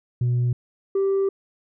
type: tone pair in turn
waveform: sine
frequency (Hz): 122.3 / 390.6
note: B2 / G4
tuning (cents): -16 / -6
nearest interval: octave + minor sixth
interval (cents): 2010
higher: second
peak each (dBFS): -16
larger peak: neither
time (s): 0.21-0.53 / 0.95-1.29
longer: second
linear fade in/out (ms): 5
effects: tanh soft clip ceiling -17 dBFS